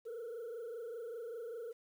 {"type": "tone with frequency modulation", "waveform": "sine", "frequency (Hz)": 464.9, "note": "A#4", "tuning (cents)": -5, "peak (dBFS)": -39, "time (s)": [0.05, 1.73], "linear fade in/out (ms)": 20, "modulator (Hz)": 25.1, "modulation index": 1, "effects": ["tanh soft clip ceiling -40 dBFS", "11-bit"]}